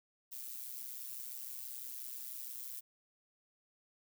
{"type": "noise with amplitude modulation", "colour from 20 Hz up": "violet", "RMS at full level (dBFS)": -42, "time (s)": [0.31, 2.81], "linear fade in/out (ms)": 20, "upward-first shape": "sine", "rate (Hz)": 126, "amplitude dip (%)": 75, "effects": []}